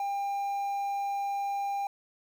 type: tone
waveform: triangle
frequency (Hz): 799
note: G5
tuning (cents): +33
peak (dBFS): -27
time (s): 0-1.87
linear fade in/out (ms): 2
effects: 9-bit